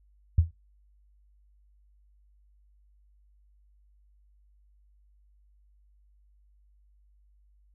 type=tone with exponential decay; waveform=sine; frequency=82.41 Hz; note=E2; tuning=in tune; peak=-14 dBFS; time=0.38-0.51 s; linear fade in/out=5 ms; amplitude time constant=28 ms; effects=noise-tail reverb RT60 0.2 s tail -18 dB re dry + added 50 Hz sine -59 dBFS peak until 7.74 s